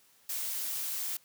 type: noise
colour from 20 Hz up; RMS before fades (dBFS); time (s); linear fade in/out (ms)
blue; -35; 0.29-1.17; 5
effects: white hiss -64 dBFS RMS until 1.24 s + high-pass 80 Hz 12 dB/octave